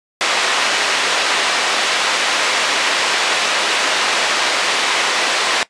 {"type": "band-pass noise", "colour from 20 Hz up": "white", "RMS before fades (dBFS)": -17, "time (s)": [0.21, 5.63], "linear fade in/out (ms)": 0, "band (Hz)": [440, 3500], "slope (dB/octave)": 12, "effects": ["noise-tail reverb RT60 0.1 s tail -17 dB re dry", "resampled to 22050 Hz"]}